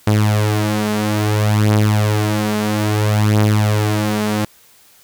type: beating tone pair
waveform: sawtooth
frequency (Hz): 105.7 / 106.3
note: G#2 / G#2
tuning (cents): +31 / +41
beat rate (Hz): 0.6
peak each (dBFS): -11 / -14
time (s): 0.07-4.45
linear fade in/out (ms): 5
effects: white hiss -49 dBFS RMS until 5.03 s